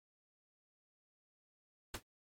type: noise with exponential decay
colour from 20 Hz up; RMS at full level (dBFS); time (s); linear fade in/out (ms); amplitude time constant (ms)
pink; -35; 1.94-2.03; 5; 18
effects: MP3 64 kbps